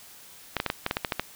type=clicks; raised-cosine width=0.3 ms; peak=-9 dBFS; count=10; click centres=0.567 / 0.601 / 0.663 / 0.701 / 0.864 / 0.911 / 0.969 / 1.048 / 1.122 / 1.196 s; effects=white hiss -49 dBFS RMS until 1.35 s